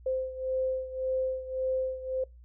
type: beating tone pair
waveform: sine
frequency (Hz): 519 / 520.8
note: C5 / C5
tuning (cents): -14 / -8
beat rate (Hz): 1.8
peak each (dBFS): -30 / -34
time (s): 0.06-2.24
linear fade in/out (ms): 5
effects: noise-tail reverb RT60 0.2 s tail -23 dB re dry + added 60 Hz sine -49 dBFS peak until 2.44 s